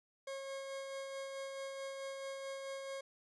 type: tone with tremolo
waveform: 40% pulse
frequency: 543 Hz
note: C#5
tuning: 36 cents flat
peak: -40 dBFS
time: 0.27-3.01 s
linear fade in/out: 5 ms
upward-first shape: sine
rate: 4.6 Hz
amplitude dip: 30%
effects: resampled to 22050 Hz